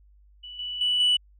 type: tone with level steps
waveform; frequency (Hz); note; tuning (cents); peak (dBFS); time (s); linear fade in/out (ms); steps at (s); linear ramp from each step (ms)
sine; 2961; F#7; +1; -38 / -30 / -20 / -16; 0.43-1.17; 10; 0.59 / 0.81 / 1; 2
effects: tanh soft clip ceiling -16 dBFS + added 50 Hz sine -53 dBFS peak until 1.39 s